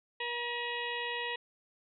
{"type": "harmonic tone with a mistuned harmonic", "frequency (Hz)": 478.6, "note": "A#4", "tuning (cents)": 46, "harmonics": [1, 2, 4, 5, 6, 7, 8], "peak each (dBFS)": [-41, -40, -38, -43, -42, -45, -48], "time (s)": [0.2, 1.36], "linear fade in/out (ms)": 5, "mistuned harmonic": 5, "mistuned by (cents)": 88, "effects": []}